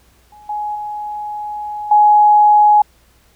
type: tone with level steps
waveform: sine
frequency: 838 Hz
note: G#5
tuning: 15 cents sharp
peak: -39 / -19 / -22 / -6 dBFS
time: 0.32-2.82 s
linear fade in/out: 5 ms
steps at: 0.49 / 0.75 / 1.91 s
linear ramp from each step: 5 ms
effects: added 60 Hz sine -54 dBFS peak until 3.35 s + pink hiss -54 dBFS RMS until 3.35 s